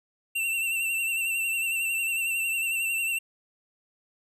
square tone with vibrato, 2710 Hz, E7, 47 cents sharp, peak -26 dBFS, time 0.35-3.19 s, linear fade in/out 10 ms, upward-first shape sine, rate 11 Hz, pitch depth 43 cents each way, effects none

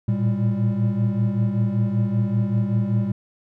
triangle tone cluster, 112.5 / 117.7 / 198.5 Hz, A2 / A#2 / G3, +39 / +17 / +22 cents, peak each -21 dBFS, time 0.08-3.12 s, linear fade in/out 5 ms, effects none

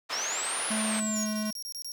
pink band-pass noise, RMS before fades -35 dBFS, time 0.09-1.01 s, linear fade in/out 20 ms, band 760 to 4900 Hz, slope 12 dB/octave
sine linear two-way sweep, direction up then down, 5140 to 10060 to 6480 Hz, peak -31 dBFS, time 0.12-1.26 s, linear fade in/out 10 ms, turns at 0.67 s
square tone with pitch glide, 217.3 to 214.1 Hz, A3 to A3, -21 to -47 cents, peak -30 dBFS, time 0.7-1.51 s, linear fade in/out 10 ms, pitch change -26 cents, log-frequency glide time 0.81-1.3 s
sawtooth tone bursts, 5588 Hz, F8, in tune, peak -33 dBFS, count 8, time 1.16-1.919 s, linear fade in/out 0 ms, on 73 ms, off 25 ms
effects none

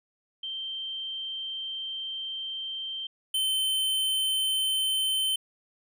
sine / square tone pair in turn, 3136 / 3082 Hz, G7 / G7, 0 / -30 cents, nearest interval unison, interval 30 cents, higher first, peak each -32 / -25 dBFS, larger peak second, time 0.43-3.07 / 3.34-5.36 s, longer first, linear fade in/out 5 ms, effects none

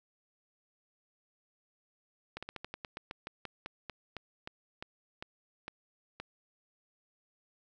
slowing click train, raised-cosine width 0.3 ms, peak -24 dBFS, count 19, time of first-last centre 2.37-6.2 s, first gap 56 ms, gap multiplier 1.14, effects none

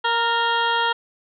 harmonic tone with a mistuned harmonic, 466.2 Hz, A#4, in tune, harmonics 1 / 2 / 3 / 4 / 6 / 7 / 8 / 9, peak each -29 / -21 / -24 / -28 / -32 / -27 / -36 / -39 dBFS, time 0.04-0.93 s, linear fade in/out 10 ms, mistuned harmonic 4, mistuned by -23 cents, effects none

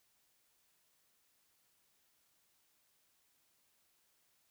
silence, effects white hiss -75 dBFS RMS until 4.5 s

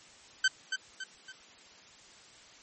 sawtooth tone with echo, 1540 Hz, G6, 31 cents flat, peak -19 dBFS, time 0.44-0.48 s, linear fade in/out 5 ms, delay 280 ms, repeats 3, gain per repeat -7 dB, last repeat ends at 1.32 s, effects white hiss -55 dBFS RMS until 2.62 s + MP3 32 kbps

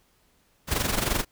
pink noise with amplitude modulation, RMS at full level -23 dBFS, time 0.67-1.25 s, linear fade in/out 50 ms, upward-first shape sine, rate 23 Hz, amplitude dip 70%, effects pink hiss -65 dBFS RMS until 1.31 s

